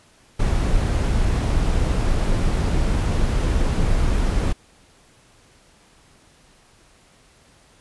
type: noise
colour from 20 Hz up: brown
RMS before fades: -19 dBFS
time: 0.39-4.53 s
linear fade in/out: 10 ms
effects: pink hiss -54 dBFS RMS until 7.8 s + resampled to 24000 Hz